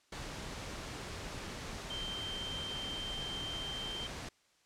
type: tone in noise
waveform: sine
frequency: 3136 Hz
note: G7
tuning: in tune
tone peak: -39 dBFS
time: 1.9-4.07 s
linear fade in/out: 5 ms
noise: pink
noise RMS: -43 dBFS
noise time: 0.12-4.29 s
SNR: +1 dB
effects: white hiss -70 dBFS RMS until 4.65 s + low-pass 7000 Hz 12 dB/octave